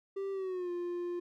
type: tone with pitch glide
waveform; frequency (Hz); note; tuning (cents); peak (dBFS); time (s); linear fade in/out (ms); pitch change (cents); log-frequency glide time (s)
triangle; 391.5 to 350.8; G4 to F4; -2 to +8; -32; 0.16-1.2; 10; -190; 0.32-0.71
effects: none